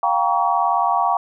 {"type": "chord", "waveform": "sine", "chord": "G half-diminished seventh", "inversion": "third", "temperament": "just", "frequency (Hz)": [705.6, 784, 940.8, 1128.9], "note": ["F5", "G5", "Bb5", "Db6"], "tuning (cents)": [18, 0, 16, 31], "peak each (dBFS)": -21, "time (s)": [0.03, 1.17], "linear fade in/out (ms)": 2, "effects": []}